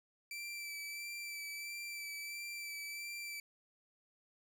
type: tone with vibrato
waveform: sawtooth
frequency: 2331 Hz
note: D7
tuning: 14 cents flat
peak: -39 dBFS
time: 0.31-3.4 s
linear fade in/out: 2 ms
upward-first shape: sine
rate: 1.5 Hz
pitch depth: 20 cents each way
effects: none